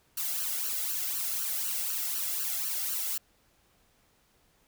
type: noise with flanger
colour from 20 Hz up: blue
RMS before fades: -32 dBFS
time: 0.17-3.18 s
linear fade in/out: 5 ms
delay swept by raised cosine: 0.68 to 1.5 ms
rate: 4 Hz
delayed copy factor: +0.8
effects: pink hiss -67 dBFS RMS until 4.67 s